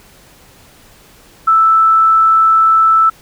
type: tone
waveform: sine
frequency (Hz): 1318.5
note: E6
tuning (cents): 0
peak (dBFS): -6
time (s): 1.47-3.1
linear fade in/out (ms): 10
effects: pink hiss -44 dBFS RMS until 3.21 s